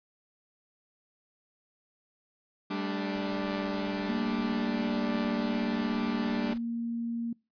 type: chord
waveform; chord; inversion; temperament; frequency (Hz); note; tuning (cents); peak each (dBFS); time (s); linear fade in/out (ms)
sawtooth; G suspended second; none; equal with one note detuned; 196 / 216 / 293.7; G3 / A3 / D4; 0 / -32 / 0; -30 / -34 / -30; 2.7-6.54; 10
type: noise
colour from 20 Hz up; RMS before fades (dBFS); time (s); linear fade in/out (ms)
pink; -50; 3.14-6.58; 5
type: tone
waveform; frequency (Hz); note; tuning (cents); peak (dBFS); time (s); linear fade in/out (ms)
sine; 233.1; A#3; 0; -30; 4.09-7.33; 5
effects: noise-tail reverb RT60 0.3 s tail -26 dB re dry + resampled to 11025 Hz